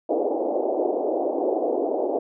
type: band-pass noise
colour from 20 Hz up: pink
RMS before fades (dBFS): -24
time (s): 0.09-2.19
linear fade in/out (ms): 5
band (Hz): 300 to 740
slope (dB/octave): 48
effects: none